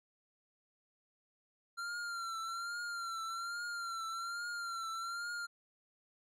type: tone with vibrato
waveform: square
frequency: 1376 Hz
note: F6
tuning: 26 cents flat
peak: -39 dBFS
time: 1.77-5.47 s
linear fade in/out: 20 ms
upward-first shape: triangle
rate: 1.2 Hz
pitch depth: 64 cents each way
effects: low-pass 9000 Hz 12 dB/octave